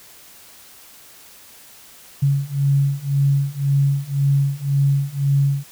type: beating tone pair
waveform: sine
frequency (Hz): 138.59 / 140.49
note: C#3 / C#3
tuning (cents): 0 / +24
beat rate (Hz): 1.9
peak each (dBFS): -19 / -18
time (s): 2.22-5.64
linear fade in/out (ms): 10
effects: white hiss -45 dBFS RMS until 5.71 s